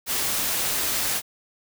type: noise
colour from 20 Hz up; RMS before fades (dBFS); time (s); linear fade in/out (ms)
white; -25; 0.06-1.22; 50
effects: none